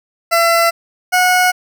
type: tone pair in turn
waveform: 20% pulse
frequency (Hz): 674 / 729.9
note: E5 / F#5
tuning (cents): +38 / -24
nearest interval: minor second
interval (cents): 138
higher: second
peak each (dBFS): -5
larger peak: neither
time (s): 0.31-0.71 / 1.12-1.52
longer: neither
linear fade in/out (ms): 20
effects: none